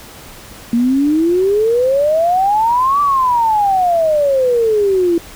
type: exponential two-way sweep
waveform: sine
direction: up then down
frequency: 230 to 1170 to 332.3 Hz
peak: -10 dBFS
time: 0.73-5.18 s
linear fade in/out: 2 ms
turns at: 3.01 s
effects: pink hiss -36 dBFS RMS until 5.35 s

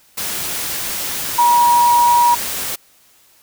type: tone in noise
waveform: sine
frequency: 957 Hz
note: A#5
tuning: 45 cents sharp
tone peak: -9 dBFS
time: 1.38-2.35 s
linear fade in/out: 10 ms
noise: white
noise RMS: -23 dBFS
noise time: 0.17-2.76 s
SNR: +11 dB
effects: white hiss -52 dBFS RMS until 3.42 s

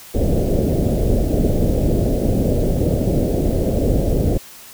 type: low-pass noise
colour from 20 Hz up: pink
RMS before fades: -17 dBFS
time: 0.14-4.38 s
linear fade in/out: 10 ms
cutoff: 630 Hz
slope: 48 dB/octave
effects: white hiss -40 dBFS RMS until 4.73 s

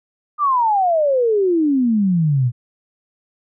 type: exponential sweep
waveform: sine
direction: down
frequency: 1224 to 116.54 Hz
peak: -13 dBFS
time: 0.38-2.52 s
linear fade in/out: 50 ms
effects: none

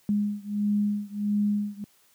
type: beating tone pair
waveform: sine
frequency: 205.8 / 207.3 Hz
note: G#3 / G#3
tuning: -16 / -3 cents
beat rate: 1.5 Hz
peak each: -26 / -27 dBFS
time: 0.09-1.84 s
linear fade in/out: 0 ms
effects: white hiss -62 dBFS RMS until 2.14 s + high-pass 100 Hz 12 dB/octave

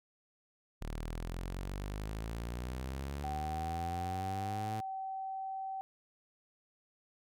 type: exponential sweep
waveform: sawtooth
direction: up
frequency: 37.5 to 110 Hz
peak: -34 dBFS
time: 0.81-4.81 s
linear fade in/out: 10 ms
type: tone with pitch glide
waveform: sine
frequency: 763 to 769.6 Hz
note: G5 to G5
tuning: -47 to -32 cents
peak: -37 dBFS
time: 3.24-5.81 s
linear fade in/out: 0 ms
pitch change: +15 cents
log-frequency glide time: 3.44-5.61 s
effects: none

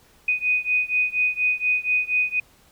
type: beating tone pair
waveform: sine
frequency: 2489 / 2493.2 Hz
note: D#7 / D#7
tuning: 0 / +3 cents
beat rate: 4.2 Hz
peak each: -22 / -23 dBFS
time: 0.28-2.4 s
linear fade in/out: 5 ms
effects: pink hiss -56 dBFS RMS until 2.71 s

